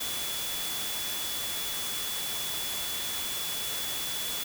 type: tone in noise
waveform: sine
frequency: 3426 Hz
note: A7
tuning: 47 cents flat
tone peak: -36 dBFS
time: 0-4.44 s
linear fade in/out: 10 ms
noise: white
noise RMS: -34 dBFS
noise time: 0-4.44 s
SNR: -5 dB
effects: none